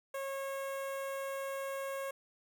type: tone with notch filter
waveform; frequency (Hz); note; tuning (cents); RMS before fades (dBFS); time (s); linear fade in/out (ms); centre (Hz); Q
sawtooth; 545; C#5; -29; -39; 0.14-2.11; 5; 4600; 0.86
effects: none